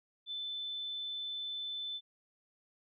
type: tone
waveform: sine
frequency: 3520 Hz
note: A7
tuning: in tune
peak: -37 dBFS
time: 0.26-2.01 s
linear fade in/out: 50 ms
effects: none